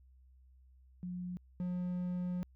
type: tone pair in turn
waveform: sine / triangle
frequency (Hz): 179.2 / 179.2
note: F3 / F3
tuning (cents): +45 / +45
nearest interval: unison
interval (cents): 0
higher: neither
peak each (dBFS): -38 / -32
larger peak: second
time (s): 1.03-1.37 / 1.6-2.43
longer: second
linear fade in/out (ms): 0
effects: added 64 Hz sine -59 dBFS peak until 2.55 s